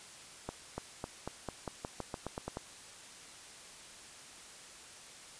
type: accelerating click train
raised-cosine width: 1 ms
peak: -23 dBFS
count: 13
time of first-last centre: 0.49-2.571 s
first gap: 290 ms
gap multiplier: 0.9
effects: white hiss -52 dBFS RMS until 5.39 s + resampled to 22050 Hz